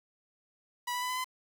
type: tone with pitch steps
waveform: sawtooth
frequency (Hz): 977 / 987.8 / 998.7 / 1009.7 / 1020.8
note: B5 / B5 / B5 / B5 / C6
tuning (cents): -19 / 0 / +19 / +38 / -43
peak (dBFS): -28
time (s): 0.87-1.245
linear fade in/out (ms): 10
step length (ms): 75
effects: 9-bit